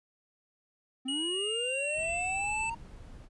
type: linear sweep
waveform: triangle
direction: up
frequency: 252.8 to 932.3 Hz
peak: -32 dBFS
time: 1.05-2.75 s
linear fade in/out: 10 ms
type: tone with pitch glide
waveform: square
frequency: 2900 to 2644 Hz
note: F#7 to E7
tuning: -35 to +5 cents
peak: -32 dBFS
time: 1.08-2.7 s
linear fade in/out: 5 ms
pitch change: -160 cents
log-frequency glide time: 1.26-2.23 s
type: noise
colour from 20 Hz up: brown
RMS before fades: -47 dBFS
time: 1.94-3.29 s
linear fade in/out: 50 ms
effects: resampled to 24000 Hz